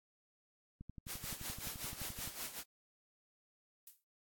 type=click train; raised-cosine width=5 ms; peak=-36 dBFS; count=18; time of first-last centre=0.81-2.276 s; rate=11.6 Hz
type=noise with tremolo; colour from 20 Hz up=white; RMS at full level=-42 dBFS; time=1.06-2.64 s; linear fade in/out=50 ms; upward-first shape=sine; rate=5.3 Hz; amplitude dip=70%
type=noise with exponential decay; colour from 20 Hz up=violet; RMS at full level=-48 dBFS; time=3.87-4.04 s; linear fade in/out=2 ms; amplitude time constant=35 ms
effects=AAC 64 kbps